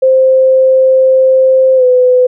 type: tone with pitch glide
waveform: sine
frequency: 523.3 to 502.9 Hz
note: C5 to B4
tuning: 0 to +31 cents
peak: -4 dBFS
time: 0.02-2.27 s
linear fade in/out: 10 ms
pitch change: -69 cents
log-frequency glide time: 1.76-1.84 s
effects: none